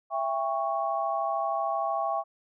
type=chord; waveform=sine; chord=C# diminished; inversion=first; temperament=just; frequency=665.2 / 798.3 / 1108.7 Hz; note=E5 / G5 / C#6; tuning=+16 / +31 / 0 cents; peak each=-30 / -30 / -31 dBFS; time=0.1-2.24 s; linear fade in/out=50 ms; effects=none